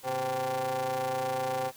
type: ring-modulated tone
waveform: 40% pulse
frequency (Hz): 126.8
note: B2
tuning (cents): +46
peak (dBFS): -25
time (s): 0.03-1.72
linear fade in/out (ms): 50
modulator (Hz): 648
effects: white hiss -53 dBFS RMS until 1.76 s